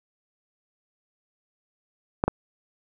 clicks, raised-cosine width 1 ms, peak -7 dBFS, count 2, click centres 2.239 / 2.28 s, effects none

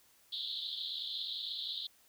white band-pass noise, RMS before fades -40 dBFS, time 0.32-1.87 s, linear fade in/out 5 ms, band 3300 to 4200 Hz, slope 96 dB/octave, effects white hiss -66 dBFS RMS until 2.08 s

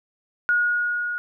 sine tone with level ramp, 1444 Hz, F#6, 43 cents flat, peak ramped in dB -16 to -25 dBFS, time 0.49-1.18 s, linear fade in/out 0 ms, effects none

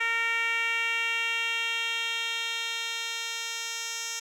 10% pulse tone with band-pass filter sweep, 460 Hz, A#4, 23 cents flat, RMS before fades -30 dBFS, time 0-4.2 s, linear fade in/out 10 ms, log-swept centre 2100 to 5400 Hz, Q 2.5, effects none

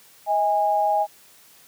sine tone pair together, 635 / 820.7 Hz, D#5 / G#5, +35 / -21 cents, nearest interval major third, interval 444 cents, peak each -23 / -19 dBFS, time 0.26-1.07 s, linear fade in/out 50 ms, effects white hiss -52 dBFS RMS until 1.67 s + high-pass 80 Hz 12 dB/octave

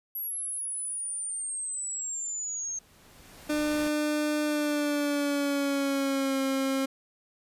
sine exponential sweep, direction down, 11630 to 6390 Hz, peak -31 dBFS, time 0.15-2.79 s, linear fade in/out 5 ms
pink noise with exponential growth, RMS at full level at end -40 dBFS, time 1.76-3.88 s, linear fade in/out 0 ms, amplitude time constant 460 ms
30% pulse tone with pitch glide, 300 to 268.8 Hz, D4 to C4, +37 to +47 cents, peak -23 dBFS, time 3.49-6.86 s, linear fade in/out 10 ms, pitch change -190 cents, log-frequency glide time 4.44-6.41 s
effects resampled to 32000 Hz

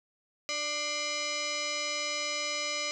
sine tone with frequency modulation, 1480 Hz, F#6, in tune, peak -30 dBFS, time 0.49-2.91 s, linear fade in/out 0 ms, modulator 891 Hz, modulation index 5.4, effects none

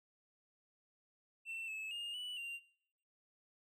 triangle tone with pitch steps, 2687 / 2599 / 2831 / 2959 / 2776 Hz, E7 / E7 / F7 / F#7 / F7, +33 / -25 / +23 / -1 / -11 cents, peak -40 dBFS, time 1.45-2.6 s, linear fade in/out 50 ms, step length 230 ms, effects noise-tail reverb RT60 0.7 s tail -21 dB re dry

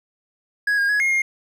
triangle tone with pitch steps, 1664 / 1623 / 1676 / 2143 / 2130 Hz, G#6 / G#6 / G#6 / C7 / C7, +3 / -40 / +15 / +41 / +30 cents, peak -15 dBFS, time 0.67-1.22 s, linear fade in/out 5 ms, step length 110 ms, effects none

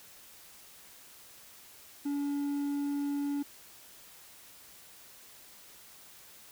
triangle tone, 285.3 Hz, C#4, 50 cents sharp, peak -28 dBFS, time 2.05-3.43 s, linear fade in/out 10 ms, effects white hiss -54 dBFS RMS until 6.51 s

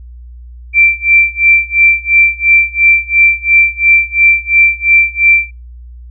sine tone with tremolo, 2349 Hz, D7, in tune, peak -3 dBFS, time 0.73-5.51 s, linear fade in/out 50 ms, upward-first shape sine, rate 2.9 Hz, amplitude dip 95%, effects noise-tail reverb RT60 0.3 s tail -25 dB re dry + added 60 Hz sine -29 dBFS peak until 6.1 s

